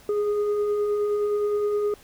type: tone with frequency modulation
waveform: sine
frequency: 415.3 Hz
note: G#4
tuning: in tune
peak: -21 dBFS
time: 0.09-1.94 s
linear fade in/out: 2 ms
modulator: 821 Hz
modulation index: 0.3
effects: pink hiss -52 dBFS RMS until 2.03 s